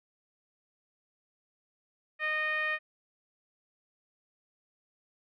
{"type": "tone with low-pass filter", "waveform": "10% pulse", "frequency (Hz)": 616, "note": "D#5", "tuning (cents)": -17, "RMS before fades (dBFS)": -31, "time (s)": [2.19, 2.79], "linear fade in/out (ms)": 50, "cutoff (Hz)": 2100, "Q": 8.1, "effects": []}